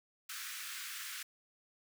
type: high-pass noise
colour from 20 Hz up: pink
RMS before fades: -44 dBFS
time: 0.29-1.23 s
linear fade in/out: 5 ms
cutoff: 1300 Hz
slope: 48 dB/octave
effects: none